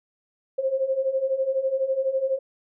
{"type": "beating tone pair", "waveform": "sine", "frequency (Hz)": [523.3, 535.3], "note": ["C5", "C5"], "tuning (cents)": [0, 39], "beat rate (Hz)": 12, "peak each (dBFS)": [-27, -23], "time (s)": [0.58, 2.39], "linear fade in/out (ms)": 10, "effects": []}